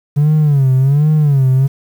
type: tone with vibrato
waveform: triangle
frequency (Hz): 141.8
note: C#3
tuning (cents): +40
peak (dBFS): -5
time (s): 0.16-1.68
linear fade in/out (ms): 20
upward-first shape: sine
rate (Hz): 1.3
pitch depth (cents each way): 150
effects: tanh soft clip ceiling -3 dBFS + 7-bit